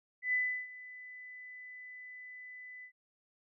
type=tone with ADSR envelope; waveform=sine; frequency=2000 Hz; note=B6; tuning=21 cents sharp; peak=-27 dBFS; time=0.22-2.92 s; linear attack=110 ms; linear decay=340 ms; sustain=-19 dB; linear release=82 ms; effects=none